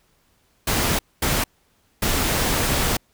pink noise bursts at uneven times, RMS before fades -21 dBFS, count 3, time 0.67-0.99 / 1.22-1.44 / 2.02-2.97 s, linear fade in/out 5 ms, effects pink hiss -63 dBFS RMS until 3.13 s

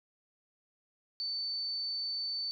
sine tone, 4527 Hz, C#8, 36 cents sharp, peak -33 dBFS, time 1.2-2.51 s, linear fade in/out 0 ms, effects none

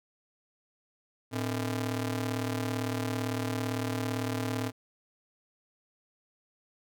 sawtooth ring-modulated tone, 185 Hz, F#3, in tune, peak -23 dBFS, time 1.31-4.72 s, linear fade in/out 50 ms, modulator 73.6 Hz, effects none

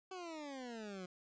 20% pulse exponential sweep, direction down, 382.3 to 178.8 Hz, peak -40 dBFS, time 0.11-1.06 s, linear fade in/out 5 ms, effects resampled to 16000 Hz + 12-bit

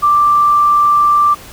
sine tone, 1177 Hz, D6, 3 cents sharp, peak -7 dBFS, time 0.02-1.35 s, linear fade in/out 20 ms, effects pink hiss -35 dBFS RMS until 1.52 s

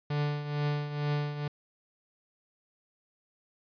45% pulse tone with tremolo, 146.83 Hz, D3, in tune, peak -26 dBFS, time 0.1-1.48 s, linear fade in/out 5 ms, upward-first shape triangle, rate 2.2 Hz, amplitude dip 70%, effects resampled to 11025 Hz

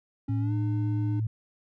triangle tone with pitch glide, 274.8 to 301.4 Hz, C#4 to D4, -15 to +45 cents, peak -30 dBFS, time 0.28-1.2 s, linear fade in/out 5 ms, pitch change +160 cents, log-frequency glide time 0.39-0.53 s
sine tone with vibrato, 110 Hz, A2, in tune, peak -25 dBFS, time 0.29-1.27 s, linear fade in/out 5 ms, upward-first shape triangle, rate 16 Hz, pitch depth 9 cents each way
effects none

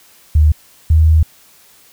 sine tone pair in turn, 76.4 / 79.18 Hz, D#2 / D#2, -31 / +31 cents, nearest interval minor second, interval 62 cents, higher second, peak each -6 dBFS, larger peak neither, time 0.35-0.52 / 0.9-1.23 s, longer second, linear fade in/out 5 ms, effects white hiss -47 dBFS RMS until 1.92 s

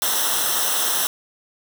white noise with comb filter, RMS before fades -21 dBFS, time 0.02-1.07 s, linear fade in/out 0 ms, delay 0.43 ms, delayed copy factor -0.8, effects none

